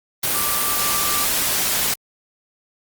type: tone in noise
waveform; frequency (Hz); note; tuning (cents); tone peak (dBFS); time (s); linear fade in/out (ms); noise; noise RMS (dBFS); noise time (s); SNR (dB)
sine; 1174.7; D6; 0; -26; 0.34-1.25; 5; white; -20; 0.23-1.94; -9
effects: Opus 24 kbps